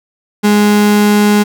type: tone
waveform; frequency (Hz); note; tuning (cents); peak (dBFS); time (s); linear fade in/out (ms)
35% pulse; 207.7; G#3; 0; -5; 0.43-1.44; 20
effects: none